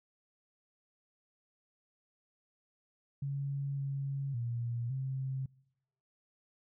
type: tone with pitch steps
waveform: sine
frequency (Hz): 139.5 / 138.1 / 118.5 / 132.8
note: C#3 / C#3 / A#2 / C3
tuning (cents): +11 / -6 / +29 / +26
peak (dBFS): -33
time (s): 3.22-5.46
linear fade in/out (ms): 5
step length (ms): 560
effects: noise-tail reverb RT60 0.9 s tail -26 dB re dry